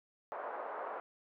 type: band-pass noise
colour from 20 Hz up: pink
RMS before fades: -42 dBFS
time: 0.32-1 s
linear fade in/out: 0 ms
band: 510 to 1300 Hz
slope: 24 dB/octave
effects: none